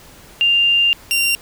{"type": "tone pair in turn", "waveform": ["sine", "sawtooth"], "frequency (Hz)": [2794, 2768], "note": ["F7", "F7"], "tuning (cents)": [0, -16], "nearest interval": "unison", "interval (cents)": 16, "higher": "first", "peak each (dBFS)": -11, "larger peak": "neither", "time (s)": [[0.41, 0.93], [1.11, 1.35]], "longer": "first", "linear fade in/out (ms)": 0, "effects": ["pink hiss -43 dBFS RMS until 1.41 s"]}